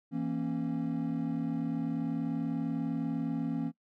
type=chord; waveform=triangle; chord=A# diminished; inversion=second; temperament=equal with one note detuned; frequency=164.81 / 233.1 / 273.4 Hz; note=E3 / A#3 / C#4; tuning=0 / 0 / -24 cents; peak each=-33 / -32 / -31 dBFS; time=0.11-3.72 s; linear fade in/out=50 ms; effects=noise-tail reverb RT60 0.1 s tail -22 dB re dry + tanh soft clip ceiling -22 dBFS